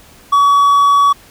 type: tone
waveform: triangle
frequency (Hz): 1133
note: C#6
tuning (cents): +37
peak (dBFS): -5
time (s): 0.32-1.13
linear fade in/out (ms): 10
effects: pink hiss -43 dBFS RMS until 1.3 s